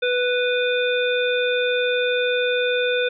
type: harmonic tone with a mistuned harmonic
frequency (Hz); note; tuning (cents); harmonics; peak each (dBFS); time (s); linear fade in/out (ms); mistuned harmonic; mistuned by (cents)
493.9; B4; 0; 1 / 3 / 5 / 7; -20 / -25 / -27 / -28; 0.02-3.09; 10; 7; +51
effects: none